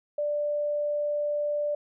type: tone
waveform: sine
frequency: 589 Hz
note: D5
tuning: 5 cents sharp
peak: -25 dBFS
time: 0.18-1.75 s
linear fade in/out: 5 ms
effects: none